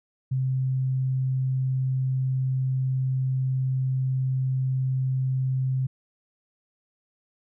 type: tone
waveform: sine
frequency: 130.81 Hz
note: C3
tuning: in tune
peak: -22 dBFS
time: 0.31-5.87 s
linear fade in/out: 10 ms
effects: none